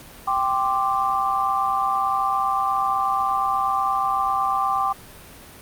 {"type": "chord", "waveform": "sine", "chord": "G suspended fourth", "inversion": "none", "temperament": "equal", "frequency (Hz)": [784, 1046.5, 1174.7], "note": ["G5", "C6", "D6"], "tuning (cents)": [0, 0, 0], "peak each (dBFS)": [-23, -25, -22], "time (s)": [0.27, 4.93], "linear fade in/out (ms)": 10, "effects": ["pink hiss -43 dBFS RMS until 5.61 s", "Opus 48 kbps"]}